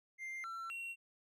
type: tone with pitch steps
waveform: triangle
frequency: 2098 / 1348 / 2735 Hz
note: C7 / E6 / F7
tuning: +4 / +38 / -37 cents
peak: -40 dBFS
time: 0.18-0.96 s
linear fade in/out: 50 ms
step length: 260 ms
effects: none